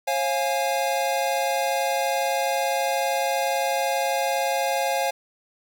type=chord; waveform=square; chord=Db major; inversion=none; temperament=equal with one note detuned; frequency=540.8 / 698.5 / 830.6 Hz; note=Db5 / F5 / Ab5; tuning=-43 / 0 / 0 cents; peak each=-27 dBFS; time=0.07-5.11 s; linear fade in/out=10 ms; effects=none